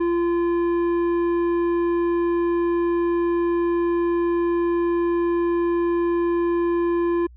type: tone with tanh clipping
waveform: triangle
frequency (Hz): 343.5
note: F4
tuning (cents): -29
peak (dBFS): -20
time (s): 0-7.27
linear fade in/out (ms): 10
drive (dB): 14
effects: added 60 Hz sine -43 dBFS peak until 7.36 s